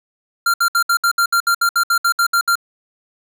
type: tone bursts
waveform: square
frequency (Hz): 1385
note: F6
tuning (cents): -15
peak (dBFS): -13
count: 15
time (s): 0.46-2.555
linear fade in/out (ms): 5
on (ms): 79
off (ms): 65
effects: none